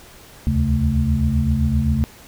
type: tone cluster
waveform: sine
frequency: 72.1 / 79.8 / 135 / 219.9 Hz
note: D2 / D#2 / C#3 / A3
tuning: -31 / +44 / -45 / -1 cents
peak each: -21 dBFS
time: 0.47-2.04 s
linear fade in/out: 0 ms
effects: pink hiss -44 dBFS RMS until 2.27 s